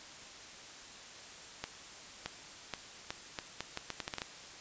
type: accelerating click train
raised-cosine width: 0.2 ms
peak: -19 dBFS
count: 13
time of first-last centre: 1.64-4.219 s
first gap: 620 ms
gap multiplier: 0.77
effects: white hiss -50 dBFS RMS until 4.6 s + resampled to 16000 Hz